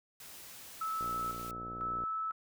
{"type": "noise", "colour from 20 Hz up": "white", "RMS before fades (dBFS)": -50, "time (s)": [0.2, 1.51], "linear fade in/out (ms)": 2}
{"type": "tone with tremolo", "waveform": "sine", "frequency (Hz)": 1307, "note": "E6", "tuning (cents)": -15, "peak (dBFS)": -33, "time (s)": [0.81, 2.32], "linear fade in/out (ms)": 5, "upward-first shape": "square", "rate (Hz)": 1, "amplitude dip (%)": 55}
{"type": "click train", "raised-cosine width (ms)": 2, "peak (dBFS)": -33, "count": 62, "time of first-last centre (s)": [1.01, 2.037], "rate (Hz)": 59.4}
{"effects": []}